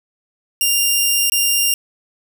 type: tone with dropouts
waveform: 10% pulse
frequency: 2795 Hz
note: F7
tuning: 1 cent sharp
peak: -5 dBFS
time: 0.61-1.74 s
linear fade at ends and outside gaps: 1 ms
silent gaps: 1.298-1.32 s
effects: none